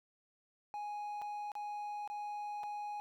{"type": "tone with dropouts", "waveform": "triangle", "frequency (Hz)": 830.6, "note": "G#5", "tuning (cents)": 0, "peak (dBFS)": -37, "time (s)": [0.74, 3], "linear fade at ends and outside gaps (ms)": 0, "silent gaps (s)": [[1.216, 1.22], [1.518, 1.553], [2.076, 2.1], [2.633, 2.637]], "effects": []}